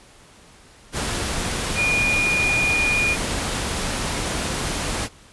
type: tone in noise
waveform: sine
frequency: 2436 Hz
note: D#7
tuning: 37 cents flat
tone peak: -18 dBFS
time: 1.75-3.17 s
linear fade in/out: 50 ms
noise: pink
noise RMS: -25 dBFS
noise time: 0.92-5.09 s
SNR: +4 dB
effects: pink hiss -49 dBFS RMS until 5.32 s + resampled to 24000 Hz